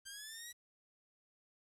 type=linear sweep; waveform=10% pulse; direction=up; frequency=1568 to 1946 Hz; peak=-38 dBFS; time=0.05-0.53 s; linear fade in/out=20 ms; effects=resampled to 32000 Hz + 11-bit